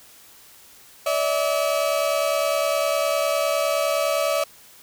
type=tone pair together; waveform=35% pulse; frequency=575.2 / 645 Hz; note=D5 / E5; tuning=-36 / -38 cents; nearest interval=major second; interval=198 cents; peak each=-21 dBFS; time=1.06-4.44 s; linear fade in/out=5 ms; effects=white hiss -49 dBFS RMS until 4.82 s